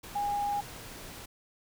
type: tone in noise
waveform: sine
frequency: 817 Hz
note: G#5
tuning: 29 cents flat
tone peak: -28 dBFS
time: 0.15-0.61 s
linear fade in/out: 10 ms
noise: pink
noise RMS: -45 dBFS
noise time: 0.03-1.26 s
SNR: +14 dB
effects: none